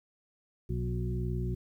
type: harmonic tone with a mistuned harmonic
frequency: 60.7 Hz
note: B1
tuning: 29 cents flat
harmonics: 1 / 2 / 3 / 4 / 6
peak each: -34 / -33 / -38 / -45 / -40 dBFS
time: 0.69-1.55 s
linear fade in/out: 10 ms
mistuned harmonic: 2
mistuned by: +23 cents
effects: 11-bit